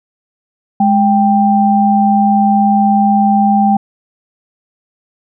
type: tone pair together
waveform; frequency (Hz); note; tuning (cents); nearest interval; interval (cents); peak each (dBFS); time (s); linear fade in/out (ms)
sine; 208.4 / 787.8; G#3 / G5; +6 / +8; octave + major seventh; 2302; -10; 0.8-3.77; 5
effects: none